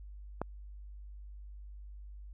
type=click; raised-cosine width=1 ms; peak=-19 dBFS; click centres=0.416 s; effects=added 50 Hz sine -45 dBFS peak until 2.33 s